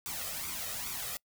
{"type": "noise with flanger", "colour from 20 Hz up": "white", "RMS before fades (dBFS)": -38, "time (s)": [0.06, 1.17], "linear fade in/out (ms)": 0, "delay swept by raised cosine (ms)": [0.84, 1.63], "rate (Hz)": 2.4, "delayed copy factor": 0.7, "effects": ["noise-tail reverb RT60 0.1 s tail -26 dB re dry"]}